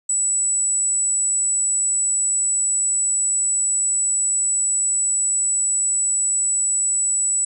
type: tone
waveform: sine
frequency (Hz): 7902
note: B8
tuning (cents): 0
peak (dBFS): -17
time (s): 0.09-7.45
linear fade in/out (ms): 5
effects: none